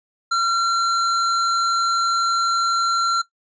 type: tone with hard clipping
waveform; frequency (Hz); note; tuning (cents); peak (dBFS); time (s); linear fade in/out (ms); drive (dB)
sine; 1366; F6; -39; -18; 0.31-3.22; 10; 17
effects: noise-tail reverb RT60 0.1 s tail -17 dB re dry + resampled to 16000 Hz